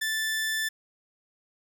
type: tone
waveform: sawtooth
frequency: 1760 Hz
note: A6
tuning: in tune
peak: -23 dBFS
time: 0.01-0.69 s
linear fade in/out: 10 ms
effects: none